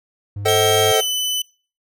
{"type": "tone", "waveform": "triangle", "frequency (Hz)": 101.2, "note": "G#2", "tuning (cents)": -44, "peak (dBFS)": -23, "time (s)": [0.36, 0.92], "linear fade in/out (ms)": 5}
{"type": "chord", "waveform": "square", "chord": "A diminished seventh", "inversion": "none", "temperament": "just", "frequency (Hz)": [440, 528, 633.6, 760.3], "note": ["A4", "C5", "Eb5", "Gb5"], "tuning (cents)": [0, 16, 31, 47], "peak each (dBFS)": [-18, -24, -23, -22], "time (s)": [0.45, 1.01], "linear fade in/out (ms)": 10}
{"type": "tone with pitch glide", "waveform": "sawtooth", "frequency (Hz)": [3202, 3005], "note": ["G7", "F#7"], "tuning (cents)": [36, 26], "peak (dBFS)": -16, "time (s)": [0.48, 1.42], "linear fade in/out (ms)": 5, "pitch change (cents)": -110, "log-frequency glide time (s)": [0.89, 1.05]}
{"effects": ["noise-tail reverb RT60 0.4 s tail -24 dB re dry"]}